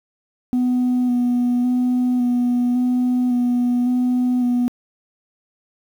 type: tone with vibrato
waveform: sine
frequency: 246.9 Hz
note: B3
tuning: in tune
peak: -13 dBFS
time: 0.53-4.68 s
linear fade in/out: 0 ms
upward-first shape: square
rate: 0.9 Hz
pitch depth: 16 cents each way
effects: tanh soft clip ceiling -14 dBFS + 8-bit